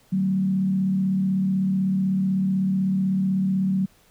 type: tone with frequency modulation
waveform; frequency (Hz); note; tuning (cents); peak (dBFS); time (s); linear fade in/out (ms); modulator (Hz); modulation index
sine; 190; F#3; +46; -19; 0.12-3.86; 10; 36; 0.46
effects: pink hiss -58 dBFS RMS until 4.1 s